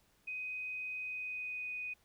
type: tone with pitch glide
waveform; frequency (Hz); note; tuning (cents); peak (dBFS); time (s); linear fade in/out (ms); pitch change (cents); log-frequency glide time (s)
sine; 2507 to 2488; D#7 to D#7; +12 to -1; -38; 0.27-1.94; 10; -13; 1.01-1.72
effects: pink hiss -71 dBFS RMS until 2.04 s